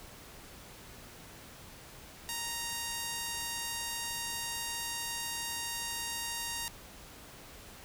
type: tone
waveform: 5% pulse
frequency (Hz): 932.3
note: A#5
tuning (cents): 0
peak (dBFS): -23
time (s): 2.29-6.68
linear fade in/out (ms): 0
effects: pink hiss -51 dBFS RMS until 7.84 s